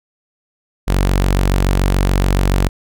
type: tone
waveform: sawtooth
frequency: 47 Hz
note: F#1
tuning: 28 cents sharp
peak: -8 dBFS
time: 0.87-2.69 s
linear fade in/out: 20 ms
effects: none